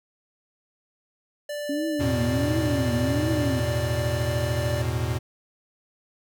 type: tone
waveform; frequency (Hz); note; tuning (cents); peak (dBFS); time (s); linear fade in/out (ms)
square; 587.3; D5; 0; -30; 1.49-4.82; 5
type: tone with vibrato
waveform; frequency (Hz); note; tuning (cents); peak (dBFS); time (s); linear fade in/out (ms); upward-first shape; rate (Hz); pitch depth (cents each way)
sine; 277.2; C#4; 0; -25; 1.69-3.6; 5; triangle; 1.4; 280
type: chord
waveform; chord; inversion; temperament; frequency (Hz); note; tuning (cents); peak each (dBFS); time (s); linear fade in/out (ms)
square; E suspended fourth; none; equal with one note detuned; 83.46 / 110 / 123.47; E2 / A2 / B2; +22 / 0 / 0; -30 / -30 / -28; 1.99-5.19; 20
effects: none